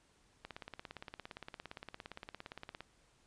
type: click train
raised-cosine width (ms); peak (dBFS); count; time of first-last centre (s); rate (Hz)
0.3; -29; 42; 0.45-2.806; 17.4
effects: pink hiss -70 dBFS RMS until 3.26 s + resampled to 22050 Hz